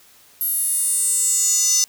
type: tone with high-pass filter sweep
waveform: square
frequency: 405 Hz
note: G#4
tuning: 43 cents flat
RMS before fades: -19 dBFS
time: 0.41-1.84 s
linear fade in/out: 0 ms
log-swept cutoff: 12000 to 5800 Hz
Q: 7.1
effects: white hiss -51 dBFS RMS until 1.88 s